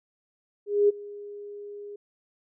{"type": "tone with ADSR envelope", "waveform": "sine", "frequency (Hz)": 410, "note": "G#4", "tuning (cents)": -22, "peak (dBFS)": -15, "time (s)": [0.66, 1.96], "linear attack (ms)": 230, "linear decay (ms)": 18, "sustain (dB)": -22, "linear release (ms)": 5, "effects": []}